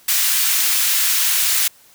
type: high-pass noise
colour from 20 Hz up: white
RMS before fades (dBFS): -17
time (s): 0.08-1.68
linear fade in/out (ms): 5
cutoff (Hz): 1600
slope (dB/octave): 12
effects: white hiss -50 dBFS RMS until 1.94 s